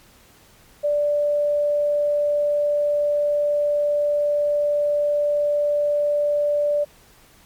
sine tone, 586 Hz, D5, 4 cents flat, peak -17 dBFS, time 0.83-6.85 s, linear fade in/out 20 ms, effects pink hiss -52 dBFS RMS until 7.45 s + MP3 96 kbps

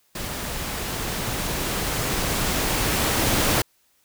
pink noise with level ramp, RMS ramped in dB -31 to -20 dBFS, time 0.15-3.62 s, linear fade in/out 5 ms, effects white hiss -64 dBFS RMS until 4.04 s

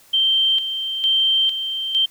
sine tone with tremolo, 3136 Hz, G7, in tune, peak -14 dBFS, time 0.13-2.06 s, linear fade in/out 10 ms, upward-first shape square, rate 1.1 Hz, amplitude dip 60%, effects white hiss -51 dBFS RMS until 2.1 s

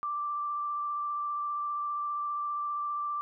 sine tone with vibrato, 1174.7 Hz, D6, in tune, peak -30 dBFS, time 0.03-3.21 s, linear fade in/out 0 ms, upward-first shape sine, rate 15 Hz, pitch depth 11 cents each way, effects none

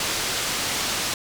white low-pass noise, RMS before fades -26 dBFS, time 0-1.14 s, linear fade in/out 2 ms, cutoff 6500 Hz, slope 12 dB/octave, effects none

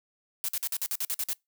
blue noise bursts, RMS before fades -30 dBFS, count 10, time 0.44-1.331 s, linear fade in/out 0 ms, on 45 ms, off 49 ms, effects noise-tail reverb RT60 0.2 s tail -26 dB re dry

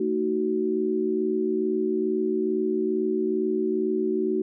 sine chord, D# diminished, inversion second, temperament just, 224 / 311.1 / 373.4 Hz, A3 / D#4 / F#4, +31 / 0 / +16 cents, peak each -29 / -28 / -24 dBFS, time 0-4.42 s, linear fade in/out 5 ms, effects none

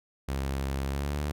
sawtooth tone with pitch glide, 67.9 to 73.62 Hz, C#2 to D2, -35 to +5 cents, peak -25 dBFS, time 0.28-1.32 s, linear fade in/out 10 ms, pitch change +140 cents, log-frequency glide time 0.86-1.21 s, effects none

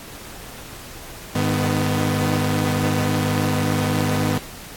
sawtooth tone cluster, 101.8 / 154.5 / 249.7 Hz, G#2 / D#3 / B3, -34 / -12 / +19 cents, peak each -19 dBFS, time 1.35-4.38 s, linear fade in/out 5 ms, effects pink hiss -38 dBFS RMS until 4.76 s + AAC 64 kbps

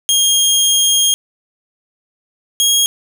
20% pulse tone pair in turn, 3241 / 3277 Hz, G#7 / G#7, -43 / -24 cents, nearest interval unison, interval 19 cents, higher second, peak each -5 dBFS, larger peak neither, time 0.09-1.14 / 2.6-2.86 s, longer first, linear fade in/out 0 ms, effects none

